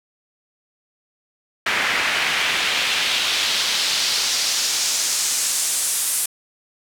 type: noise with band-pass filter sweep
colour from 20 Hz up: pink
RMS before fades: -21 dBFS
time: 1.66-6.26 s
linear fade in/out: 5 ms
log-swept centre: 1900 to 9800 Hz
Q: 1.5
effects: none